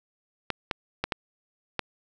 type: clicks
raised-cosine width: 0.3 ms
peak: -10 dBFS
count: 5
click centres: 0.503 / 0.712 / 1.04 / 1.122 / 1.793 s
effects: none